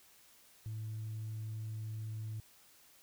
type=tone; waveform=sine; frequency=109.2 Hz; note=A2; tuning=13 cents flat; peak=-37 dBFS; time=0.66-2.4 s; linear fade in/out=0 ms; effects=tanh soft clip ceiling -36 dBFS + white hiss -63 dBFS RMS until 3.02 s